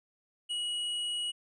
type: tone with tanh clipping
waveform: sine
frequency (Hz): 2911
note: F#7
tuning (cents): -29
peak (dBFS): -33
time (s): 0.49-1.32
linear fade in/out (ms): 20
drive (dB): 13
effects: resampled to 22050 Hz